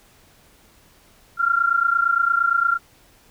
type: tone pair together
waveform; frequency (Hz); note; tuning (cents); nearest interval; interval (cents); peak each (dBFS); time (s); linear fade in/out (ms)
sine; 1368.2 / 1396.9; F6 / F6; -36 / 0; unison; 36; -19; 1.37-2.79; 50
effects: pink hiss -54 dBFS RMS until 3.3 s

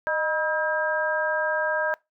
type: harmonic tone with a mistuned harmonic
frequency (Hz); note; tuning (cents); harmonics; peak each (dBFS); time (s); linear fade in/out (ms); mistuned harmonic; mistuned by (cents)
321.2; E4; -45; 2 / 3 / 4 / 5; -26 / -29 / -35 / -26; 0.07-1.94; 0; 2; -72
effects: noise-tail reverb RT60 0.2 s tail -23 dB re dry

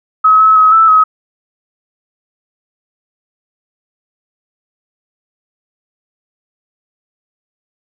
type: tone with pitch steps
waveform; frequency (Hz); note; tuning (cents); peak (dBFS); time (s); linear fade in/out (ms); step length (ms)
sine; 1279 / 1293 / 1275 / 1319 / 1273; D#6 / E6 / D#6 / E6 / D#6; +47 / -34 / +42 / +1 / +39; -4; 0.24-1.04; 10; 160
effects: none

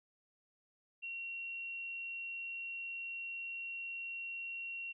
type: tone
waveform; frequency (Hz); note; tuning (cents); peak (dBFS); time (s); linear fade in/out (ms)
sine; 2739; F7; -34; -40; 1.02-4.93; 20
effects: none

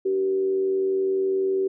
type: tone with frequency modulation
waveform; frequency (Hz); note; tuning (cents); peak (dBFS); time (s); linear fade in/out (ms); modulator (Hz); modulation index
sine; 383.7; G4; -37; -20; 0.05-1.68; 10; 92; 0.3
effects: none

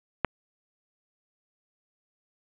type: click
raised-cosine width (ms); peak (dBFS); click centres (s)
0.5; -7; 0.247
effects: resampled to 8000 Hz + 7-bit

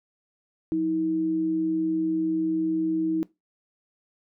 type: tone pair together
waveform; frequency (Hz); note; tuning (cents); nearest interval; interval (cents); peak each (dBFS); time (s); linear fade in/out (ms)
sine; 179.59 / 320; F3 / D#4; +49 / +49; minor seventh; 1000; -34 / -22; 0.72-3.23; 0
effects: noise-tail reverb RT60 0.2 s tail -19 dB re dry

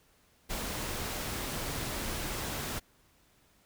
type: noise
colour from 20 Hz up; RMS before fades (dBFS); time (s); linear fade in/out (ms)
pink; -36; 0.49-2.8; 20
effects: pink hiss -66 dBFS RMS until 3.65 s

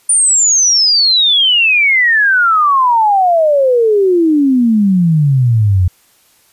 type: exponential sweep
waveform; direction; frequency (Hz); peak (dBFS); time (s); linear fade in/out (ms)
sine; down; 9397 to 87.31; -7; 0.09-5.88; 5
effects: white hiss -51 dBFS RMS until 6.52 s + resampled to 32000 Hz

